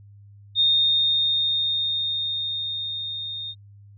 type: tone with level ramp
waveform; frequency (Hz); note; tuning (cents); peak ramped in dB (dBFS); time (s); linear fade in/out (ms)
sine; 3673; A#7; -26; -15 to -30; 0.55-3.55; 50
effects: added 101 Hz sine -45 dBFS peak until 3.97 s